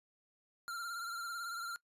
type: tone with vibrato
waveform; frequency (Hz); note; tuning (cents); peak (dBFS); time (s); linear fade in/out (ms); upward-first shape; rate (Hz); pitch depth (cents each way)
square; 1380; F6; -21; -40; 0.68-1.76; 0; triangle; 18; 61
effects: noise-tail reverb RT60 0.1 s tail -21 dB re dry + resampled to 32000 Hz